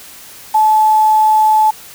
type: tone with quantisation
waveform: sine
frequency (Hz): 865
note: A5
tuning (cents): -30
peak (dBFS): -7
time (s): 0.54-1.71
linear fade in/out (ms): 10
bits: 5
effects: white hiss -36 dBFS RMS until 1.94 s